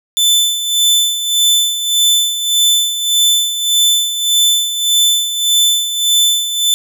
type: tone with tremolo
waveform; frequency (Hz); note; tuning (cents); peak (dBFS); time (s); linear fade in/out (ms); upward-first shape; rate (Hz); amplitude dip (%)
sawtooth; 3520; A7; 0; -5; 0.17-6.74; 0; sine; 1.7; 65
effects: none